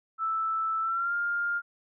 sine tone with pitch glide, 1318.5 to 1405 Hz, E6 to F6, 0 to +10 cents, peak -26 dBFS, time 0.18-1.62 s, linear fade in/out 50 ms, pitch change +110 cents, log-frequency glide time 0.81-1.14 s, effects none

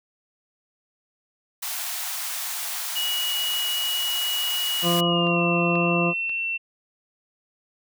white high-pass noise, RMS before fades -30 dBFS, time 1.62-5.01 s, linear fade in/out 10 ms, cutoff 650 Hz, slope 96 dB/octave
sine tone with pitch glide, 2912 to 2701 Hz, F#7 to E7, -28 to +42 cents, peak -24 dBFS, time 2.95-6.58 s, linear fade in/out 20 ms, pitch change -130 cents, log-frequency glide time 5.05-5.41 s
harmonic tone, 172.3 Hz, F3, 23 cents flat, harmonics 1 / 2 / 3 / 4 / 6 / 7, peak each -23 / -26 / -28 / -29 / -31 / -31 dBFS, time 4.82-6.14 s, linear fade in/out 50 ms
clicks, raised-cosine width 0.3 ms, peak -26 / -24 / -27 dBFS, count 3, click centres 5.27 / 5.755 / 6.295 s
effects none

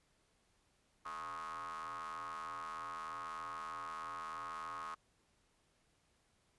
40% pulse ring-modulated tone, 80.8 Hz, E2, 34 cents flat, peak -39 dBFS, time 1.05-4.95 s, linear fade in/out 10 ms, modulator 1170 Hz, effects pink hiss -75 dBFS RMS until 6.58 s + resampled to 24000 Hz

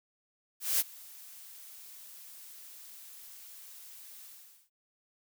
blue noise with ADSR envelope, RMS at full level -26 dBFS, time 0.6-4.7 s, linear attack 200 ms, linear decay 27 ms, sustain -24 dB, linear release 450 ms, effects none

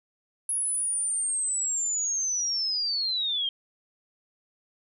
sine linear sweep, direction down, 10548 to 3152 Hz, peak -25 dBFS, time 0.49-3.49 s, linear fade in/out 2 ms, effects none

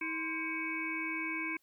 harmonic tone with a mistuned harmonic, 320 Hz, D#4, 49 cents sharp, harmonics 1 / 3 / 5 / 7 / 8, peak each -40 / -44 / -44 / -36 / -44 dBFS, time 0.01-1.57 s, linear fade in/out 5 ms, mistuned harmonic 3, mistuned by +140 cents, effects white hiss -74 dBFS RMS until 1.62 s

